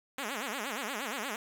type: tone with vibrato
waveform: 5% pulse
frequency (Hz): 241.9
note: B3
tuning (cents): -36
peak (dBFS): -23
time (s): 0.18-1.36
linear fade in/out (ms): 2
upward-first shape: sine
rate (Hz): 8.5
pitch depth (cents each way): 280
effects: none